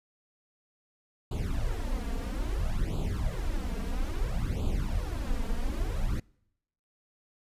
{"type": "noise with flanger", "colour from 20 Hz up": "brown", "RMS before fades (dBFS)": -30, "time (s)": [1.31, 6.2], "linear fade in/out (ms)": 5, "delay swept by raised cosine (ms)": [0.26, 4.36], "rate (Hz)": 0.6, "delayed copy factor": 0.9, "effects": ["noise-tail reverb RT60 0.8 s tail -26 dB re dry", "resampled to 32000 Hz"]}